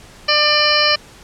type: harmonic tone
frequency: 597 Hz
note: D5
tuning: 28 cents sharp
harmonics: 1 / 2 / 3 / 4 / 5 / 7 / 8 / 9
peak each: -20 / -20 / -20 / -20 / -20 / -20 / -20 / -20 dBFS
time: 0.28-0.96 s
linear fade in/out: 10 ms
effects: pink hiss -42 dBFS RMS until 1.23 s + low-pass 9000 Hz 12 dB/octave